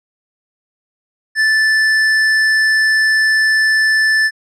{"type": "tone with tanh clipping", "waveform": "sine", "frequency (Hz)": 1755, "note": "A6", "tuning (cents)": -5, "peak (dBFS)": -12, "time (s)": [1.35, 4.31], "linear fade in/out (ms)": 50, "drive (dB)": 14, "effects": ["low-pass 8000 Hz 12 dB/octave"]}